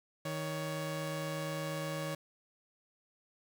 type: tone pair together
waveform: sawtooth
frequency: 156.86 / 559 Hz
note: D#3 / C#5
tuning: +14 / +14 cents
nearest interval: octave + minor seventh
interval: 2200 cents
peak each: -34 / -35 dBFS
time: 0.25-2.15 s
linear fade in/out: 5 ms
effects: none